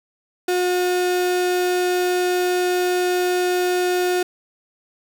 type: tone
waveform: 35% pulse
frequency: 360.5 Hz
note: F#4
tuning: 45 cents flat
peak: -16 dBFS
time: 0.48-4.23 s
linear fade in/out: 5 ms
effects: 8-bit